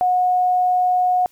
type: tone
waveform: sine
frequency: 728 Hz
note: F#5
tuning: 28 cents flat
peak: -14 dBFS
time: 0.01-1.26 s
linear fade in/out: 0 ms
effects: white hiss -57 dBFS RMS until 1.31 s